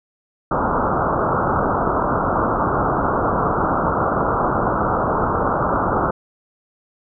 white low-pass noise, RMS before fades -19 dBFS, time 0.51-6.11 s, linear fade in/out 5 ms, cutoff 1400 Hz, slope 96 dB/octave, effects none

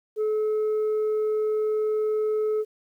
sine tone, 429.8 Hz, A4, 41 cents flat, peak -19 dBFS, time 0.16-2.65 s, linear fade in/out 50 ms, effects tanh soft clip ceiling -21 dBFS + 10-bit

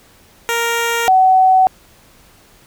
10% pulse / sine tone pair in turn, 466.2 / 752.5 Hz, A#4 / F#5, 0 / +29 cents, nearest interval minor sixth, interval 829 cents, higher second, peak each -7 dBFS, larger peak neither, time 0.49-1.08 / 1.08-1.67 s, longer neither, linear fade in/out 0 ms, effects pink hiss -48 dBFS RMS until 2.66 s

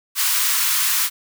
white high-pass noise, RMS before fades -19 dBFS, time 0.15-1.1 s, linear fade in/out 50 ms, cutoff 970 Hz, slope 48 dB/octave, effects none

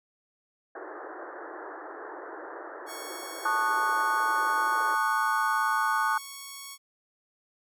pink band-pass noise, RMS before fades -41 dBFS, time 0.75-4.95 s, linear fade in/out 5 ms, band 310 to 1800 Hz, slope 96 dB/octave
5% pulse tone, 1108.7 Hz, C#6, in tune, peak -28 dBFS, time 2.86-6.78 s, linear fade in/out 50 ms
sine chord, D# half-diminished seventh, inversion second, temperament equal with one note detuned, 880 / 1108.7 / 1226.7 / 1480 Hz, A5 / C#6 / D#6 / F#6, 0 / 0 / -25 / 0 cents, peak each -29 dBFS, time 3.45-6.18 s, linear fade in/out 5 ms
effects none

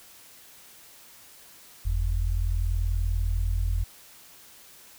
sine tone pair together, 44.93 / 85.3 Hz, F1 / F2, +50 / -40 cents, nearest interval major seventh, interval 1110 cents, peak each -24 / -28 dBFS, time 1.85-3.84 s, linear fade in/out 10 ms, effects white hiss -51 dBFS RMS until 4.98 s

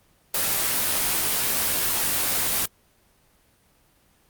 white noise with comb filter, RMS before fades -23 dBFS, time 0.34-2.66 s, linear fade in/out 5 ms, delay 16 ms, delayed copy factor -0.85, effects pink hiss -61 dBFS RMS until 4.29 s + Opus 24 kbps

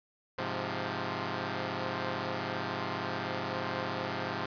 5% pulse chord, F minor, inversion first, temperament equal, 103.83 / 130.81 / 174.61 Hz, Ab2 / C3 / F3, 0 / 0 / 0 cents, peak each -26 dBFS, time 0.38-4.46 s, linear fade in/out 5 ms, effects resampled to 11025 Hz + 9-bit

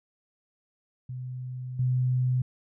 sine tone with level steps, 126.8 Hz, B2, 46 cents sharp, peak -33 / -22 dBFS, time 1.09-2.42 s, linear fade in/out 5 ms, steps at 1.79 s, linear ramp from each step 5 ms, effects none

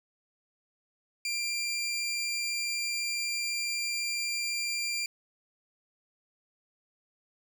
20% pulse tone, 2378 Hz, D7, 21 cents sharp, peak -25 dBFS, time 1.25-5.06 s, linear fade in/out 2 ms, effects none

